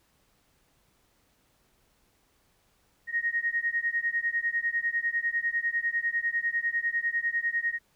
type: beating tone pair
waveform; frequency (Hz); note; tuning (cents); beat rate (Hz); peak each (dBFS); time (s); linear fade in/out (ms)
sine; 1864.7 / 1874.7; A#6 / A#6; 0 / +9; 10; -29; 3.07-7.79; 50
effects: pink hiss -68 dBFS RMS until 7.95 s